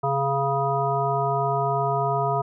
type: harmonic tone with a mistuned harmonic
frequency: 138.59 Hz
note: C#3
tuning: in tune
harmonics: 1 / 3 / 5 / 7 / 9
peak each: -27 / -28 / -25 / -27 / -29 dBFS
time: 0.03-2.42 s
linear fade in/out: 10 ms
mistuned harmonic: 1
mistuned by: -34 cents
effects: none